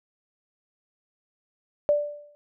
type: tone with exponential decay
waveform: sine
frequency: 587.3 Hz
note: D5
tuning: in tune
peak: -15 dBFS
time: 1.89-2.35 s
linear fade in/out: 0 ms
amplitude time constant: 100 ms
effects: none